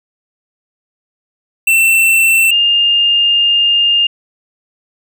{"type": "tone pair in turn", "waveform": ["square", "sine"], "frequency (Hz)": [2686, 2816], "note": ["E7", "F7"], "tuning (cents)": [32, 14], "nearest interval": "minor second", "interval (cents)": 82, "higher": "second", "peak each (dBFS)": -8, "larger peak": "neither", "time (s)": [[1.67, 2.51], [2.51, 4.07]], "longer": "second", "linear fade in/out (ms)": 5, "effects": []}